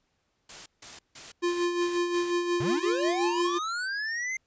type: noise bursts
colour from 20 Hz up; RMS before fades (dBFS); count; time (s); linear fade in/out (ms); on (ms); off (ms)
white; -43; 6; 0.49-2.31; 5; 170; 160
type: tone with tremolo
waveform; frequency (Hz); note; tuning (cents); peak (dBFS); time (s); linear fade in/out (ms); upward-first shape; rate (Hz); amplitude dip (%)
square; 349.2; F4; 0; -24; 1.42-3.59; 20; sine; 5.6; 50
type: linear sweep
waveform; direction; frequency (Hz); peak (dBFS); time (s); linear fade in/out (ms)
square; up; 109.2 to 2106; -30; 2.6-4.37; 5
effects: pink hiss -74 dBFS RMS until 4.46 s + resampled to 16000 Hz